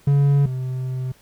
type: tone pair in turn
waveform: triangle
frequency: 141.4 / 128.79 Hz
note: C#3 / C3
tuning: +35 / -27 cents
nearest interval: major second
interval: 162 cents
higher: first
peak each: -11 / -21 dBFS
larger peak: first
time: 0.07-0.46 / 0.46-1.12 s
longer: second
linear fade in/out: 5 ms
effects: pink hiss -54 dBFS RMS until 1.21 s